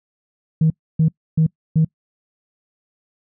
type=tone bursts; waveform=sine; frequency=159 Hz; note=D#3; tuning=38 cents sharp; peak=-10 dBFS; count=4; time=0.61-1.848 s; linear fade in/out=5 ms; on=92 ms; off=290 ms; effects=noise-tail reverb RT60 0.1 s tail -25 dB re dry + tanh soft clip ceiling -8 dBFS